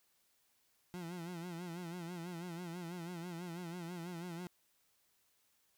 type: tone with vibrato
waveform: 30% pulse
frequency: 173 Hz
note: F3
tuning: 16 cents flat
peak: -40 dBFS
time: 0.94-4.47 s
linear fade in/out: 0 ms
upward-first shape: sine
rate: 6.1 Hz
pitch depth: 87 cents each way
effects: white hiss -75 dBFS RMS until 5.77 s